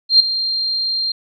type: tone with ADSR envelope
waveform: sine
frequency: 4186 Hz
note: C8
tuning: in tune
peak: -4 dBFS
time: 0.09-1.12 s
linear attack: 110 ms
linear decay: 5 ms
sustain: -13 dB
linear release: 5 ms
effects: none